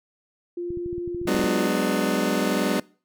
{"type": "tone", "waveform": "sine", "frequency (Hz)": 349.2, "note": "F4", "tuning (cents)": 0, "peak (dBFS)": -27, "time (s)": [0.57, 1.67], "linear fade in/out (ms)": 5}
{"type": "clicks", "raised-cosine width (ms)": 5, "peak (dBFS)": -25, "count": 12, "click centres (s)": [0.705, 0.773, 0.861, 0.929, 0.981, 1.077, 1.147, 1.215, 1.255, 1.346, 1.394, 1.441]}
{"type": "chord", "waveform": "25% pulse", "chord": "G# half-diminished seventh", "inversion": "third", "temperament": "just", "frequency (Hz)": [186.89, 207.7, 249.2, 299], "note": ["F#3", "G#3", "B3", "D4"], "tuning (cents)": [18, 0, 16, 31], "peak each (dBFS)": -23, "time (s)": [1.27, 2.8], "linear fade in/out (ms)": 5}
{"effects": ["noise-tail reverb RT60 0.4 s tail -24 dB re dry"]}